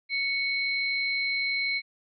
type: tone pair together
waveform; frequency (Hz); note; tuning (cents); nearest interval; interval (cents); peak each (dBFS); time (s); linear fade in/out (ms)
sine; 2217 / 4124; C#7 / C8; 0 / -26; major seventh; 1074; -26 / -32; 0.09-1.82; 50
effects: none